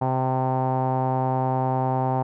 sawtooth tone with low-pass filter, 130 Hz, C3, 11 cents flat, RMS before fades -23 dBFS, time 0.01-2.23 s, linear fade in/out 10 ms, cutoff 840 Hz, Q 6.7, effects none

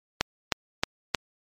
click train, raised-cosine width 0.2 ms, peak -4 dBFS, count 4, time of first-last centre 0.21-1.147 s, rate 3.2 Hz, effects MP3 96 kbps

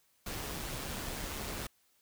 pink noise with amplitude modulation, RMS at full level -38 dBFS, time 0.26-1.67 s, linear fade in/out 5 ms, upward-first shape sine, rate 141 Hz, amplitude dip 35%, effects white hiss -71 dBFS RMS until 2.01 s

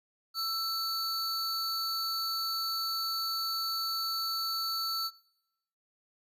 square tone pair together, 1330 / 4474 Hz, E6 / C#8, +15 / +15 cents, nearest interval octave + major sixth, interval 2100 cents, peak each -37 / -32 dBFS, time 0.34-5.11 s, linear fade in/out 50 ms, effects noise-tail reverb RT60 0.9 s tail -23 dB re dry + resampled to 32000 Hz

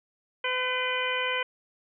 harmonic tone with a mistuned harmonic, 506 Hz, B4, 42 cents sharp, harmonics 1 / 2 / 3 / 4 / 5 / 6, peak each -33 / -33 / -33 / -33 / -33 / -33 dBFS, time 0.44-1.43 s, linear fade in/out 5 ms, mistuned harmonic 5, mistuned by -69 cents, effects none

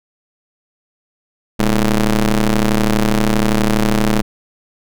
sawtooth ring-modulated tone, 111.2 Hz, A2, 19 cents sharp, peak -5 dBFS, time 1.59-4.22 s, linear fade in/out 10 ms, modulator 95 Hz, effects none

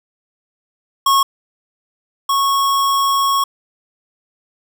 square tone pair in turn, 1094 / 1101.6 Hz, C#6 / C#6, -23 / -11 cents, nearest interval unison, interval 12 cents, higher second, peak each -11 / -14 dBFS, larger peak first, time 1.06-1.23 / 2.29-3.44 s, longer second, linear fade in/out 5 ms, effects none

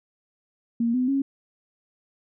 sine tone with pitch steps, 233.1 / 252.7 / 274 Hz, A#3 / B3 / C#4, 0 / +40 / -20 cents, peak -20 dBFS, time 0.8-1.22 s, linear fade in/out 5 ms, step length 140 ms, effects none

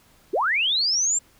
sine linear sweep, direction up, 300 to 7500 Hz, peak -19 dBFS, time 0.33-1.19 s, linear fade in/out 10 ms, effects pink hiss -57 dBFS RMS until 1.39 s

